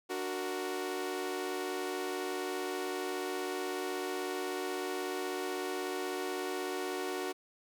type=chord; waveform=sawtooth; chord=D augmented; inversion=none; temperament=equal; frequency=293.7 / 370 / 466.2 Hz; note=D4 / F#4 / A#4; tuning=0 / 0 / 0 cents; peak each=-38 / -32 / -38 dBFS; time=0.09-7.33 s; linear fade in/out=20 ms; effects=none